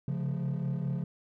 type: tone cluster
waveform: triangle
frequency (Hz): 133.2 / 138.1 / 173.9 / 213.8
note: C3 / C#3 / F3 / A3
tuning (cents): +31 / -6 / -7 / -49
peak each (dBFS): -38 / -29 / -31 / -38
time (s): 0.08-1.04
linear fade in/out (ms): 2
effects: tanh soft clip ceiling -24 dBFS